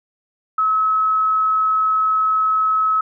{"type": "tone", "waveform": "sine", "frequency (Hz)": 1288, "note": "E6", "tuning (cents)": -41, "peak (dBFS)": -14, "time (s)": [0.58, 3.01], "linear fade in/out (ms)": 5, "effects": []}